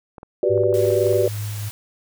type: clicks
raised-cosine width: 1 ms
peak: -24 dBFS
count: 9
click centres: 0.182 / 0.231 / 0.577 / 0.636 / 0.728 / 0.852 / 0.904 / 1.068 / 1.129 s
type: chord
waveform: sine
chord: G major seventh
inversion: third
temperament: equal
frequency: 370 / 392 / 493.9 / 587.3 Hz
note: F#4 / G4 / B4 / D5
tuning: 0 / 0 / 0 / 0 cents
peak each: -21 dBFS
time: 0.43-1.28 s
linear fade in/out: 2 ms
type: tone with tremolo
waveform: sine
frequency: 104.8 Hz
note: G#2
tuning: 16 cents sharp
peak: -24 dBFS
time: 0.49-1.7 s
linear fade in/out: 20 ms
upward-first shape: sine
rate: 3.5 Hz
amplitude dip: 25%
type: noise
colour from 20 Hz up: white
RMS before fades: -37 dBFS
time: 0.74-1.71 s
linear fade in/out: 0 ms
effects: none